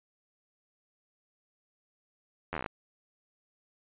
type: slowing click train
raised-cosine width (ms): 0.5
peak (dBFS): -19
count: 10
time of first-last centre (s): 2.53-2.662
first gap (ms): 11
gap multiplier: 1.07
effects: resampled to 8000 Hz